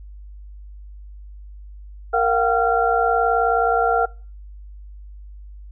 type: tone cluster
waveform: sine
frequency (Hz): 464.9 / 702 / 761 / 1377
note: A#4 / F5 / F#5 / F6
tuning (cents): -5 / +9 / +48 / -25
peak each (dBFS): -21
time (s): 2.13-4.06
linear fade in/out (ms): 10
effects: noise-tail reverb RT60 0.4 s tail -24 dB re dry + added 50 Hz sine -36 dBFS peak until 5.71 s